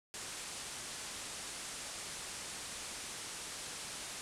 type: low-pass noise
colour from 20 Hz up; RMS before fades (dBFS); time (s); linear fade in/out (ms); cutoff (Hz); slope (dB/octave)
white; -45; 0.14-4.21; 0; 10000; 48
effects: none